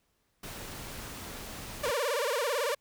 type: noise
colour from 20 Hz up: pink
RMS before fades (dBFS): -42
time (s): 0.43-1.91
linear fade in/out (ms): 5
type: tone with vibrato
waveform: sawtooth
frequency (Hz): 523.3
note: C5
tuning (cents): 0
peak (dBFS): -24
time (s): 1.83-2.75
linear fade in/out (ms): 10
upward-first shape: sine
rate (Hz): 18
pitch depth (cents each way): 230
effects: pink hiss -74 dBFS RMS until 2.8 s